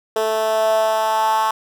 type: tone with high-pass filter sweep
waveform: 10% pulse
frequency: 219.3 Hz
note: A3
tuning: 6 cents flat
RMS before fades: -18 dBFS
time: 0.16-1.51 s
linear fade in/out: 2 ms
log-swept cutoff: 490 to 970 Hz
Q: 5.3
effects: none